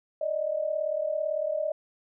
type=tone pair together; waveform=sine; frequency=587.3 / 625.2 Hz; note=D5 / D#5; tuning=0 / +8 cents; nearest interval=minor second; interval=108 cents; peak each=-30 / -28 dBFS; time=0.21-1.72 s; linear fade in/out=5 ms; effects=none